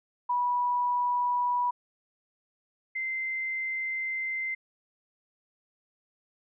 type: tone pair in turn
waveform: sine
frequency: 978 / 2078 Hz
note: B5 / C7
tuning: -17 / -12 cents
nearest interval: octave + minor second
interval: 1305 cents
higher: second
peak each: -24 / -29 dBFS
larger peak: first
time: 0.29-1.71 / 2.95-4.55 s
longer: second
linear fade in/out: 10 ms
effects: none